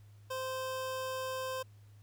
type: tone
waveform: 25% pulse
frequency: 520 Hz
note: C5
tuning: 11 cents flat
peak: -32 dBFS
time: 0.3-1.63 s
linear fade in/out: 10 ms
effects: added 103 Hz sine -54 dBFS peak until 2.02 s + pink hiss -70 dBFS RMS until 2.02 s